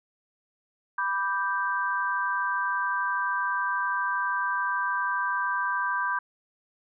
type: chord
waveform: sine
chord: G major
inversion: first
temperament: equal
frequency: 987.8 / 1174.7 / 1568 Hz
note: B5 / D6 / G6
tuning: 0 / 0 / 0 cents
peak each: -29 / -31 / -28 dBFS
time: 0.98-6.19 s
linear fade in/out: 5 ms
effects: none